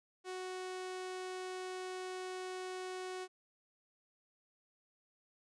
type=tone; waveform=sawtooth; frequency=370 Hz; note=F#4; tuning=in tune; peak=-37 dBFS; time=0.24-3.28 s; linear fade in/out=50 ms; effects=resampled to 22050 Hz

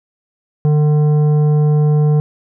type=tone with tanh clipping; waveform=sine; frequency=150 Hz; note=D3; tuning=37 cents sharp; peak=-11 dBFS; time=0.65-2.2 s; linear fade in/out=0 ms; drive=10 dB; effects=none

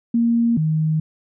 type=tone pair in turn; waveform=sine; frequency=233.3 / 156.61 Hz; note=A#3 / D#3; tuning=+2 / +12 cents; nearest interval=perfect fifth; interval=690 cents; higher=first; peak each=-14 / -16 dBFS; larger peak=first; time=0.14-0.57 / 0.57-1 s; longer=neither; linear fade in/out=5 ms; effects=none

